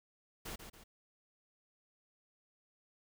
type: noise with echo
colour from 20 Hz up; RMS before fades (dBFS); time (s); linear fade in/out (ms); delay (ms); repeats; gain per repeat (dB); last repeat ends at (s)
pink; -44; 0.45-0.56; 10; 140; 2; -7; 0.84
effects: none